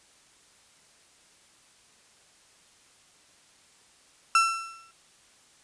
35% pulse tone with exponential decay, 1342 Hz, E6, 31 cents sharp, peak -14 dBFS, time 4.35-4.91 s, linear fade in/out 2 ms, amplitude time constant 120 ms, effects white hiss -59 dBFS RMS until 5.63 s + resampled to 22050 Hz

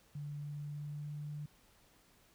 sine tone with pitch glide, 146 to 148.29 Hz, D3 to D3, -10 to +17 cents, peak -40 dBFS, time 0.15-1.46 s, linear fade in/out 5 ms, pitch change +27 cents, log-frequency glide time 0.39-1.32 s, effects pink hiss -67 dBFS RMS until 2.34 s

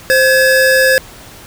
square tone pair together, 523.2 / 1689 Hz, C5 / G#6, 0 / +29 cents, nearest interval octave + minor sixth, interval 2029 cents, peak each -11 dBFS, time 0.1-0.98 s, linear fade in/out 0 ms, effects pink hiss -36 dBFS RMS until 1.46 s

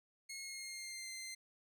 15% pulse tone with pitch glide, 2165 to 2080 Hz, C#7 to C7, -41 to -11 cents, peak -38 dBFS, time 0.29-1.35 s, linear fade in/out 10 ms, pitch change -70 cents, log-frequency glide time 0.43-1.11 s, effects none

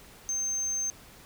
sine tone, 6300 Hz, G8, 8 cents sharp, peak -25 dBFS, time 0.29-0.9 s, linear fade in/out 0 ms, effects tanh soft clip ceiling -27 dBFS + pink hiss -52 dBFS RMS until 1.25 s

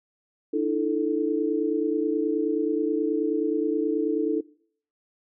sine chord, D suspended second, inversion none, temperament equal with one note detuned, 300.2 / 329.6 / 440 Hz, D4 / E4 / A4, +38 / 0 / 0 cents, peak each -26 / -27 / -26 dBFS, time 0.53-4.41 s, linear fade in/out 10 ms, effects noise-tail reverb RT60 0.6 s tail -24 dB re dry

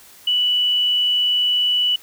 sine tone, 2960 Hz, F#7, in tune, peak -15 dBFS, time 0.27-1.96 s, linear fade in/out 5 ms, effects white hiss -46 dBFS RMS until 2.02 s

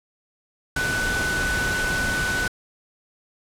sine tone in noise, 1494 Hz, F#6, 16 cents sharp, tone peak -23 dBFS, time 0.76-2.48 s, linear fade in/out 5 ms, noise pink, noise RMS -27 dBFS, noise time 0.76-2.48 s, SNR +1 dB, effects low-pass 10000 Hz 12 dB/octave

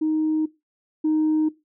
sine tone pair in turn, 311.9 / 310.6 Hz, D#4 / D#4, +4 / -3 cents, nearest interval unison, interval 7 cents, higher first, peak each -18 / -16 dBFS, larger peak second, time 0.01-0.46 / 1.04-1.49 s, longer neither, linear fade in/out 10 ms, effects noise-tail reverb RT60 0.2 s tail -17 dB re dry + tanh soft clip ceiling -15 dBFS

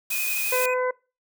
blue noise, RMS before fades -28 dBFS, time 0.1-0.66 s, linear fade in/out 5 ms
triangle tone with vibrato, 2489 Hz, D#7, in tune, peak -26 dBFS, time 0.11-0.74 s, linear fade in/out 5 ms, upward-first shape sine, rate 12 Hz, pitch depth 23 cents each way
harmonic tone, 505 Hz, B4, 39 cents sharp, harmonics 1 / 2 / 3 / 4, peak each -23 / -29 / -33 / -35 dBFS, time 0.52-0.91 s, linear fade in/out 5 ms
effects noise-tail reverb RT60 0.3 s tail -22 dB re dry

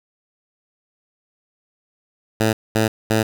10% pulse tone bursts, 110 Hz, A2, in tune, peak -7 dBFS, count 3, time 2.4-3.23 s, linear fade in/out 5 ms, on 130 ms, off 220 ms, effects none

